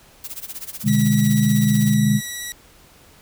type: noise with tremolo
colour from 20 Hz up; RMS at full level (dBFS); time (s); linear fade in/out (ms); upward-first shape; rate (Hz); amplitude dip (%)
blue; -30; 0.24-1.94; 0; sine; 16; 90
type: chord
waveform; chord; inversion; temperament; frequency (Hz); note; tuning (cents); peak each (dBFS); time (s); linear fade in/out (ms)
sine; G# diminished; first; just; 124.59 / 149.51 / 207.7; B2 / D3 / G#3; +16 / +31 / 0; -20 / -20 / -16; 0.83-2.21; 50
type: tone with vibrato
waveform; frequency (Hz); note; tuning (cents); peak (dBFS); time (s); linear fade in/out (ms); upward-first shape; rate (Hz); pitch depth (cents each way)
10% pulse; 1937; B6; -34; -19; 0.88-2.52; 0; triangle; 17; 16
effects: pink hiss -50 dBFS RMS until 3.21 s